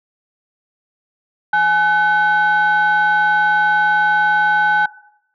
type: tone pair together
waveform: sine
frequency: 840 / 1508.9 Hz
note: G#5 / F#6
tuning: +19 / +34 cents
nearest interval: minor seventh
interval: 1015 cents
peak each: -13 dBFS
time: 1.53-4.86 s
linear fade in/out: 5 ms
effects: noise-tail reverb RT60 0.7 s tail -18 dB re dry + tanh soft clip ceiling -8 dBFS